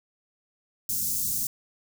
white band-stop noise, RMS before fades -28 dBFS, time 0.89-1.47 s, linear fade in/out 2 ms, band 240 to 5800 Hz, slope 24 dB/octave, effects none

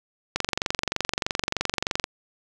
click train, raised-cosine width 0.2 ms, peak -6 dBFS, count 40, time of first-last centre 0.36-2.041 s, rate 23.2 Hz, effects none

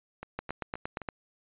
two click trains, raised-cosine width 0.5 ms, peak -24 / -18 dBFS, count 4 / 7, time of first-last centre 0.23-1.017 / 0.39-1.088 s, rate 3.81 / 8.6 Hz, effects resampled to 8000 Hz

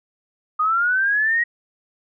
sine linear sweep, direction up, 1225 to 1905 Hz, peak -16 dBFS, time 0.59-1.44 s, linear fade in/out 10 ms, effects none

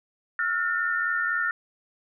sine tone cluster, 1345 / 1429 / 1806 Hz, E6 / F6 / A6, +34 / +39 / +45 cents, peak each -32 / -26 / -27 dBFS, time 0.39-1.51 s, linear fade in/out 2 ms, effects none

